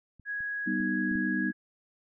clicks, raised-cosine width 5 ms, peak -41 / -41 / -40 / -39 / -32 dBFS, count 5, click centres 0.197 / 0.406 / 0.804 / 1.115 / 1.155 s
sine tone, 1661.2 Hz, G#6, in tune, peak -31 dBFS, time 0.25-1.53 s, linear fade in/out 50 ms
sine chord, G augmented, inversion none, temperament equal, 196 / 246.9 / 311.1 Hz, G3 / B3 / D#4, 0 / 0 / 0 cents, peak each -32 dBFS, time 0.66-1.52 s, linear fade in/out 20 ms
effects none

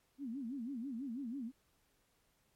sine tone with vibrato, 252.4 Hz, B3, 38 cents sharp, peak -39 dBFS, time 0.18-1.52 s, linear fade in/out 50 ms, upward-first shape sine, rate 6.1 Hz, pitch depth 220 cents each way, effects pink hiss -75 dBFS RMS until 2.55 s + MP3 64 kbps

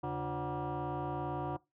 sine tone with frequency modulation, 299.6 Hz, D4, 35 cents sharp, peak -32 dBFS, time 0.03-1.57 s, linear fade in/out 10 ms, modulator 219 Hz, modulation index 3.4, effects noise-tail reverb RT60 0.2 s tail -21 dB re dry + tanh soft clip ceiling -31 dBFS

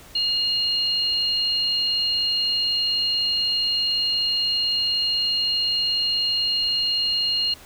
sine tone pair together, 2853 / 4216 Hz, F7 / C8, +36 / +12 cents, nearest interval perfect fifth, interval 676 cents, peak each -25 / -21 dBFS, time 0.15-7.54 s, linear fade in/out 5 ms, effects pink hiss -46 dBFS RMS until 7.65 s

